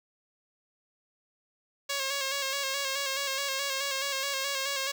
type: tone with vibrato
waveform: 5% pulse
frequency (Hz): 548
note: C#5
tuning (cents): -20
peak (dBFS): -18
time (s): 1.89-4.92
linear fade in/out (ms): 10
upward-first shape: square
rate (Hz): 4.7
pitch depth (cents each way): 36
effects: none